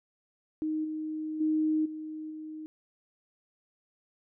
sine tone with level steps, 311.1 Hz, D#4, in tune, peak -28 / -32 / -24 / -36 / -38 dBFS, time 0.62-2.66 s, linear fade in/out 0 ms, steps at 0.84 / 1.4 / 1.85 / 2.3 s, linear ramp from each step 10 ms, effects none

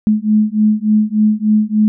sine beating tone pair, 211.9 / 215.3 Hz, G#3 / A3, +35 / -37 cents, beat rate 3.4 Hz, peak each -13 dBFS, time 0.07-1.88 s, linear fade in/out 0 ms, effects none

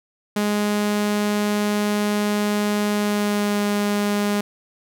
sawtooth tone with pitch glide, 207.7 to 205.4 Hz, G#3 to G#3, 0 to -19 cents, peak -15 dBFS, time 0.36-4.41 s, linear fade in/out 5 ms, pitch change -19 cents, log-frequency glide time 2.92-3.62 s, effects none

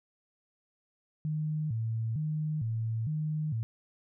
sine tone with vibrato, 131.6 Hz, C3, 10 cents sharp, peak -29 dBFS, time 1.25-3.63 s, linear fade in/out 0 ms, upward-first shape square, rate 1.1 Hz, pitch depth 270 cents each way, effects none

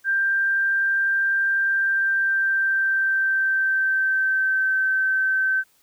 sine tone with pitch glide, 1583 to 1543.3 Hz, G6 to G6, +17 to -27 cents, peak -18 dBFS, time 0.04-5.64 s, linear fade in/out 50 ms, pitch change -44 cents, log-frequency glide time 1.58-4.75 s, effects white hiss -61 dBFS RMS until 5.82 s

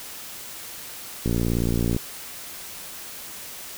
click train, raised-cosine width 3 ms, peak -11 dBFS, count 42, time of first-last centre 1.26-1.964 s, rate 58.2 Hz, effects white hiss -38 dBFS RMS until 3.77 s

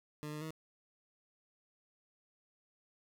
20% pulse tone with pitch steps, 150.2 / 151.4 / 158.2 Hz, D3 / D#3 / D#3, +39 / -47 / +29 cents, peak -36 dBFS, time 0.23-0.506 s, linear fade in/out 0 ms, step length 92 ms, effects none

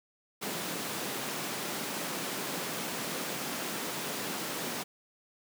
pink high-pass noise, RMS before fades -36 dBFS, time 0.41-4.84 s, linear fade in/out 20 ms, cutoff 170 Hz, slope 24 dB/octave, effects none

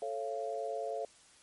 sine chord, A augmented, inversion none, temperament just, 440 / 550 / 687.5 Hz, A4 / C#5 / E#5, 0 / -14 / -27 cents, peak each -39 / -39 / -38 dBFS, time 0.02-1.05 s, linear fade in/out 2 ms, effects white hiss -61 dBFS RMS until 1.42 s + MP3 48 kbps

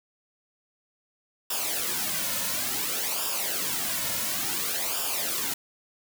white noise with flanger, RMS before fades -29 dBFS, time 1.5-5.54 s, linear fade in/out 5 ms, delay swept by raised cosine 0.48 to 2.58 ms, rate 0.57 Hz, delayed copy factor -0.7, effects none

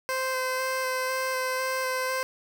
15% pulse tone with vibrato, 518 Hz, C5, 17 cents flat, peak -20 dBFS, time 0.09-2.23 s, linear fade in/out 0 ms, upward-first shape square, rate 2 Hz, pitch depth 10 cents each way, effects none

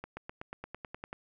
accelerating click train, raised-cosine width 0.5 ms, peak -25 dBFS, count 11, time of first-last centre 0.04-1.129 s, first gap 130 ms, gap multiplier 0.96, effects none

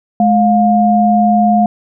sine tone pair together, 212 / 708.4 Hz, G#3 / F5, +36 / +24 cents, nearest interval octave + major sixth, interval 2088 cents, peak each -10 dBFS, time 0.2-1.66 s, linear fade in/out 2 ms, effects none

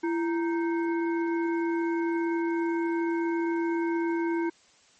harmonic tone with a mistuned harmonic, 311.1 Hz, D#4, in tune, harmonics 1 / 3 / 5 / 7, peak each -25 / -35 / -39 / -42 dBFS, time 0.03-4.5 s, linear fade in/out 10 ms, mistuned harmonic 1, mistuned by +130 cents, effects white hiss -60 dBFS RMS until 4.99 s + MP3 32 kbps

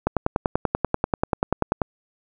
click train, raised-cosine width 1 ms, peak -5 dBFS, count 19, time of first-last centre 0.07-1.818 s, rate 10.3 Hz, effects none

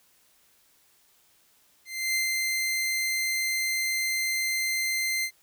sawtooth tone with ADSR envelope, 2082 Hz, C7, 9 cents flat, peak -20 dBFS, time 1.85-5.31 s, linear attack 300 ms, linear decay 120 ms, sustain -2 dB, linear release 73 ms, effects white hiss -63 dBFS RMS until 5.42 s

